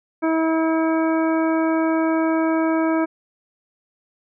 harmonic tone, 322.5 Hz, E4, 38 cents flat, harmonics 1 / 2 / 3 / 4 / 5 / 7, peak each -18 / -24 / -28 / -30 / -32 / -35 dBFS, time 0.22-3.06 s, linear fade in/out 20 ms, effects none

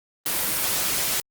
white noise, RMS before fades -24 dBFS, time 0.26-1.2 s, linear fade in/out 0 ms, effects Opus 24 kbps

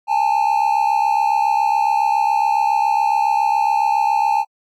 triangle tone pair together, 820 / 887.2 Hz, G#5 / A5, -22 / +14 cents, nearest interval minor second, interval 136 cents, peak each -15 dBFS, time 0.07-4.45 s, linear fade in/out 50 ms, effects AAC 64 kbps

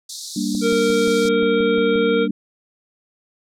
pink high-pass noise, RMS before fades -29 dBFS, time 0.09-1.29 s, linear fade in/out 5 ms, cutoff 3700 Hz, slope 96 dB/octave
sine chord, G minor, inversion none, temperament equal, 196 / 233.1 / 293.7 Hz, G3 / Bb3 / D4, 0 / 0 / 0 cents, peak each -24 dBFS, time 0.36-2.31 s, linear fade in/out 5 ms
click train, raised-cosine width 2 ms, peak -21 dBFS, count 9, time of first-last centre 0.55-1.958 s, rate 5.68 Hz
harmonic tone, 462.6 Hz, A#4, 13 cents flat, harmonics 1 / 3 / 5 / 7 / 8, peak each -16 / -26 / -30 / -33 / -34 dBFS, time 0.61-2.28 s, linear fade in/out 50 ms
effects low-pass 8000 Hz 12 dB/octave

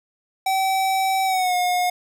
square tone with pitch glide, 767 to 719.8 Hz, G5 to F#5, -38 to -48 cents, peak -19 dBFS, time 0.46-1.9 s, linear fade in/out 5 ms, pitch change -110 cents, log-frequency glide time 1.25-1.55 s, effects none

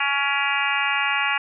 harmonic tone with a mistuned harmonic, 280 Hz, C#4, 18 cents sharp, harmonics 3 / 4 / 5 / 6 / 7 / 8 / 9 / 10, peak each -28 / -28 / -28 / -28 / -28 / -28 / -28 / -28 dBFS, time 0-1.38 s, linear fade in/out 5 ms, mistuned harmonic 8, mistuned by +67 cents, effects none

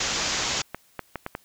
white low-pass noise, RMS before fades -27 dBFS, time 0-0.62 s, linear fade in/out 5 ms, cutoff 7200 Hz, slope 96 dB/octave
clicks, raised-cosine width 0.5 ms, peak -15 dBFS, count 5, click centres 0.746 / 0.993 / 1.157 / 1.264 / 1.351 s
effects white hiss -60 dBFS RMS until 1.44 s

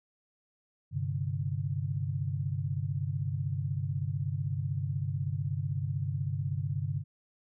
sine chord, G suspended fourth, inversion none, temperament equal, 98 / 130.81 / 146.83 Hz, G2 / C3 / D3, 0 / 0 / 0 cents, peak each -34 dBFS, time 0.91-7.04 s, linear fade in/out 50 ms, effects none

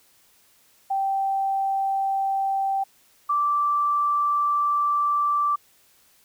sine tone pair in turn, 780 / 1168.7 Hz, G5 / D6, -9 / -9 cents, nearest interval perfect fifth, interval 700 cents, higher second, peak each -21 / -19 dBFS, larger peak second, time 0.9-2.84 / 3.29-5.56 s, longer second, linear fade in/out 10 ms, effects white hiss -59 dBFS RMS until 6.24 s

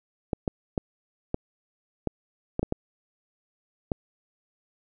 clicks, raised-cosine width 2 ms, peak -12 dBFS, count 9, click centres 0.332 / 0.478 / 0.778 / 1.344 / 2.073 / 2.594 / 2.63 / 2.724 / 3.918 s, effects none

